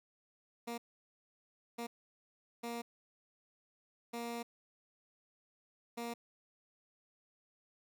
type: tone bursts at uneven times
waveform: 15% pulse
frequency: 235.2 Hz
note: A#3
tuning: 16 cents sharp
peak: -33 dBFS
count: 5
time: 0.67-0.78 / 1.78-1.87 / 2.63-2.82 / 4.13-4.43 / 5.97-6.14 s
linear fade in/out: 10 ms
effects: none